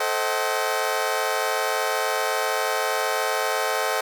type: chord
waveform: 20% pulse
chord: A diminished seventh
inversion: none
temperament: just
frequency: 440 / 528 / 633.6 / 760.3 Hz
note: A4 / C5 / Eb5 / Gb5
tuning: 0 / +16 / +31 / +47 cents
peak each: -23 dBFS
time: 0-4.01 s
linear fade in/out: 5 ms
effects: none